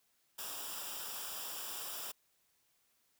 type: noise with comb filter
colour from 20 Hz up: white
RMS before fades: -43 dBFS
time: 0.38-2.12 s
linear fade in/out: 10 ms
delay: 0.47 ms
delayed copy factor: -0.7
effects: white hiss -75 dBFS RMS until 3.19 s